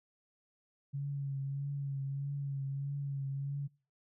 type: tone with vibrato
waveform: sine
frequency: 139.2 Hz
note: C#3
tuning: 8 cents sharp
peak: -34 dBFS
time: 0.93-3.68 s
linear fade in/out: 20 ms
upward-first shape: triangle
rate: 1.6 Hz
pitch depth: 38 cents each way
effects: noise-tail reverb RT60 0.4 s tail -25 dB re dry